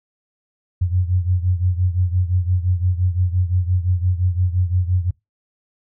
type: beating tone pair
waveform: sine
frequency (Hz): 89 / 94.8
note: F2 / F#2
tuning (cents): +33 / +43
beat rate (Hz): 5.8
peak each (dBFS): -17 / -21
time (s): 0.81-5.11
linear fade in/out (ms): 10
effects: noise-tail reverb RT60 0.2 s tail -25 dB re dry